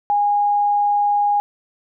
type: tone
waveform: sine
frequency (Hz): 821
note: G#5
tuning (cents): -20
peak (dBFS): -14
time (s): 0.1-1.4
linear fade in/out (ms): 0
effects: none